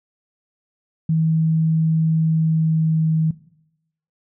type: tone with pitch glide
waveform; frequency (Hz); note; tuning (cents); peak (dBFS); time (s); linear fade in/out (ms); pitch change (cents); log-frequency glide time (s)
sine; 160.4 to 159.2; E3 to D#3; -47 to +40; -15; 1.09-3.31; 5; -13; 2.18-3.11
effects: noise-tail reverb RT60 0.8 s tail -18 dB re dry